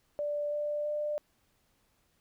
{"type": "tone with pitch steps", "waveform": "sine", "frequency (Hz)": [587.3, 591.7, 596.2], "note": ["D5", "D5", "D5"], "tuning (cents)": [0, 13, 26], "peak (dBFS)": -30, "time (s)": [0.19, 1.18], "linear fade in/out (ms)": 0, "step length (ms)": 330, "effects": ["pink hiss -72 dBFS RMS until 2.2 s"]}